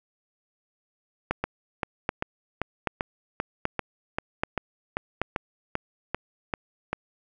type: two click trains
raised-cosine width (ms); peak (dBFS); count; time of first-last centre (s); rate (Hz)
0.5; -11 / -9; 15 / 6; 1.44-6.93 / 1.31-5.216; 2.55 / 1.28
effects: none